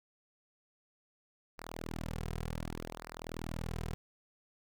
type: tone with flanger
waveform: sawtooth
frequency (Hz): 40.58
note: E1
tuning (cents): -26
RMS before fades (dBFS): -41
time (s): 1.58-3.94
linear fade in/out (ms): 0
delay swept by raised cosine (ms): 0.29 to 3.49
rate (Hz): 0.67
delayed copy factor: -0.9
effects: none